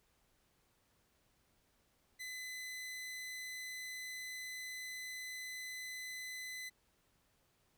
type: tone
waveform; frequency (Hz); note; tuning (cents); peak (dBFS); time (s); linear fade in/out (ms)
sawtooth; 2016; B6; +35; -40; 2.19-6.7; 20
effects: pink hiss -75 dBFS RMS until 7.77 s

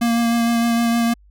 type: tone with vibrato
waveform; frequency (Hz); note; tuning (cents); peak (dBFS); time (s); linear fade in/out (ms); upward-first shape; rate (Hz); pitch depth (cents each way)
square; 233.3; A#3; +2; -16; 0.01-1.14; 10; triangle; 6.5; 18
effects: added 50 Hz sine -47 dBFS peak until 1.3 s

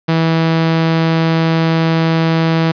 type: tone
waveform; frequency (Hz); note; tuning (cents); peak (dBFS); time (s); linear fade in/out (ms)
sawtooth; 163.1; E3; -18; -7; 0.08-2.72; 10
effects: resampled to 11025 Hz + 7-bit

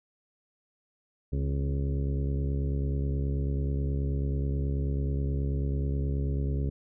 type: harmonic tone with a mistuned harmonic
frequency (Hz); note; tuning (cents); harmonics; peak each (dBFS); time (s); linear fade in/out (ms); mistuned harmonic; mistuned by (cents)
69.3; C#2; 0; 1 / 2 / 3 / 4 / 5 / 6 / 7 / 8; -28 / -31 / -41 / -39 / -45 / -41 / -50 / -51; 1.32-6.7; 10; 4; -26
effects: none

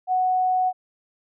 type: tone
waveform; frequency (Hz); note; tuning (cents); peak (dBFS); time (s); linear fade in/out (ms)
sine; 740; F#5; 0; -18; 0.07-0.73; 50
effects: none

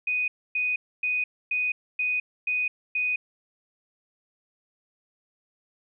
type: tone bursts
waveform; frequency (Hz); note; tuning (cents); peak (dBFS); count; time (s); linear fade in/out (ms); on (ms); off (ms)
sine; 2489; D#7; 0; -23; 7; 0.07-3.16; 5; 210; 270
effects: none

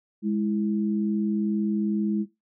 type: tone pair together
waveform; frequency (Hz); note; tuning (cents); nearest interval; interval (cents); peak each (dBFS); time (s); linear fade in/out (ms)
sine; 207.7 / 330; G#3 / E4; 0 / +2; minor sixth; 802; -23 / -29; 0.22-2.26; 50
effects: noise-tail reverb RT60 0.2 s tail -17 dB re dry

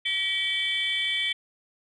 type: tone cluster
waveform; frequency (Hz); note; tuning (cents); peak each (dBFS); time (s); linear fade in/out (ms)
sine; 1921 / 2292 / 3117 / 3455; B6 / D7 / G7 / A7; -48 / -43 / -11 / -32; -33 / -28 / -28 / -28; 0.05-1.33; 10
effects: tanh soft clip ceiling -18 dBFS

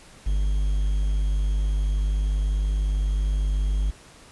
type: tone with quantisation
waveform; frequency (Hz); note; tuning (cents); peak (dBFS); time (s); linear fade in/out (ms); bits
triangle; 50.1; G1; +38; -18; 0.26-3.91; 10; 8
effects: pink hiss -49 dBFS RMS until 4.31 s + resampled to 24000 Hz

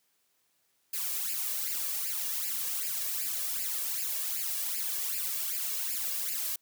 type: noise with flanger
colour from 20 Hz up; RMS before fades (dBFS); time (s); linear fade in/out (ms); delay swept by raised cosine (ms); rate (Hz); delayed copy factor
blue; -33; 0.93-6.56; 5; 0.41 to 1.81; 2.6; +0.85
effects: white hiss -73 dBFS RMS until 6.61 s + high-pass 80 Hz 12 dB/octave

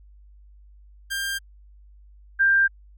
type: tone pair in turn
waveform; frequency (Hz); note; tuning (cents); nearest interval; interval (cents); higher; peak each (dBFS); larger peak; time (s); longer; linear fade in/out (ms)
sawtooth / sine; 1594 / 1587; G6 / G6; +28 / +21; unison; 7; first; -22 / -15; second; 1.1-1.39 / 2.39-2.68; neither; 20
effects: added 50 Hz sine -47 dBFS peak until 2.97 s

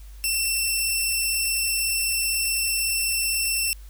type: tone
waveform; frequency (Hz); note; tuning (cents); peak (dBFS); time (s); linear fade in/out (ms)
10% pulse; 2691; E7; +35; -13; 0.24-3.73; 0
effects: added 50 Hz sine -39 dBFS peak until 3.89 s + white hiss -55 dBFS RMS until 3.89 s

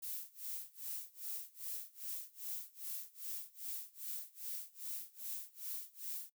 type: noise with tremolo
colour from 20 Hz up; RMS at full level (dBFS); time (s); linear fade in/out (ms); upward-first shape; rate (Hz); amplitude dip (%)
violet; -42; 0.02-6.3; 10; sine; 2.5; 95
effects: noise-tail reverb RT60 0.1 s tail -20 dB re dry

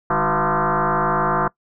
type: tone with frequency modulation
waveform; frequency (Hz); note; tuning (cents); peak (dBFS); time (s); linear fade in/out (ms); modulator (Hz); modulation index
sine; 146.83; D3; 0; -16; 0.1-1.48; 5; 173; 7.6
effects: noise-tail reverb RT60 0.1 s tail -22 dB re dry

